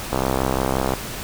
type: click train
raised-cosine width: 1 ms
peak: -6 dBFS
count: 54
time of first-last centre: 0.13-0.937 s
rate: 65.7 Hz
effects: pink hiss -31 dBFS RMS until 1.23 s